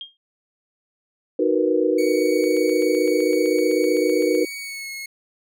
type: tone with exponential decay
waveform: sine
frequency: 3223 Hz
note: G7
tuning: 47 cents sharp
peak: -28 dBFS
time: 0.01-0.17 s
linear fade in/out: 1 ms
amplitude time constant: 33 ms
type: chord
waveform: sine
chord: B major seventh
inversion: first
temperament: equal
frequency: 311.1 / 370 / 466.2 / 493.9 Hz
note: D#4 / F#4 / A#4 / B4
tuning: 0 / 0 / 0 / 0 cents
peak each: -22 dBFS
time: 1.39-4.45 s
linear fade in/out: 5 ms
type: tone with pitch glide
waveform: sawtooth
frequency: 2246 to 2173 Hz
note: C#7 to C#7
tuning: +22 to -35 cents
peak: -27 dBFS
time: 1.98-5.06 s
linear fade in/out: 5 ms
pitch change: -57 cents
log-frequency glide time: 4.59-4.91 s
type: click train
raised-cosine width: 0.3 ms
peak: -26 dBFS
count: 16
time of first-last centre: 2.44-4.351 s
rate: 7.85 Hz
effects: none

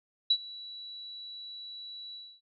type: tone with ADSR envelope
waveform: sine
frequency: 3929 Hz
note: B7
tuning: 10 cents flat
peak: -19 dBFS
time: 0.3-2.41 s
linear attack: 7 ms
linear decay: 62 ms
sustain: -22 dB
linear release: 270 ms
effects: none

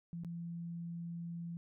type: tone with dropouts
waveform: sine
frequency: 169.8 Hz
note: F3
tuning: 48 cents flat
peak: -40 dBFS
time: 0.13-1.57 s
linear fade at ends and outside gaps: 0 ms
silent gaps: 0.236-0.247 s
effects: none

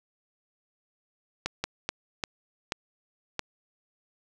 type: slowing click train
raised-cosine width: 0.2 ms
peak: -11 dBFS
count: 6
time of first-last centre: 1.46-3.393 s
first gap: 180 ms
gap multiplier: 1.39
effects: none

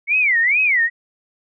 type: tone with vibrato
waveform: sine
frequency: 2158 Hz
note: C#7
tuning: 47 cents flat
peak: -13 dBFS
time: 0.07-0.9 s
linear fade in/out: 50 ms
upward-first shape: sine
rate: 2.3 Hz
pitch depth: 290 cents each way
effects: none

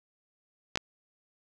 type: clicks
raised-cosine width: 0.2 ms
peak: -11 dBFS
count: 2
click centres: 0.757 / 0.774 s
effects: none

